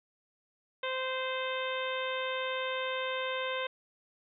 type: harmonic tone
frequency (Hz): 519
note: C5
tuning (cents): -14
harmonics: 1 / 2 / 3 / 4 / 5 / 6 / 7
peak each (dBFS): -35 / -38 / -40 / -41 / -42 / -43 / -43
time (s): 0.83-3.67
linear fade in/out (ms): 5
effects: none